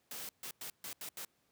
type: noise bursts at uneven times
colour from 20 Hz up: white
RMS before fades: -44 dBFS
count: 6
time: 0.11-0.29 / 0.43-0.51 / 0.61-0.7 / 0.84-0.93 / 1.01-1.09 / 1.17-1.25 s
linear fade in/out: 2 ms
effects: pink hiss -75 dBFS RMS until 1.51 s + high-pass 100 Hz 12 dB/octave